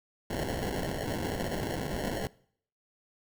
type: noise with sample-and-hold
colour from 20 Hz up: white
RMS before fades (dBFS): -33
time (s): 0.3-2.27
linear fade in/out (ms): 2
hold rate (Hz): 1225
effects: noise-tail reverb RT60 0.6 s tail -22 dB re dry